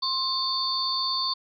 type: tone cluster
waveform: sine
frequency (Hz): 1058 / 3590 / 4442 / 4686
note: C6 / A7 / C#8 / D8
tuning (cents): +19 / +34 / +3 / -5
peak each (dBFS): -30 / -33 / -27 / -32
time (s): 0.02-1.34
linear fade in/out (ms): 10
effects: none